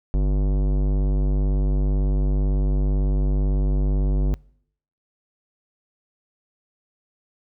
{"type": "tone with tanh clipping", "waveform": "sine", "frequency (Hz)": 49, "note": "G1", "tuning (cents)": 0, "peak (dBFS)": -19, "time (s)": [0.14, 4.34], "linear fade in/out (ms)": 0, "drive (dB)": 18, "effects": ["noise-tail reverb RT60 0.7 s tail -26 dB re dry"]}